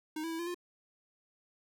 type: tone with pitch steps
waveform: square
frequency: 310.5 / 329.1 / 327 / 342.6 / 352.6 Hz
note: D#4 / E4 / E4 / F4 / F4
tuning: -3 / -3 / -14 / -33 / +17 cents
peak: -36 dBFS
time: 0.16-0.545 s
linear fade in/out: 5 ms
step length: 77 ms
effects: none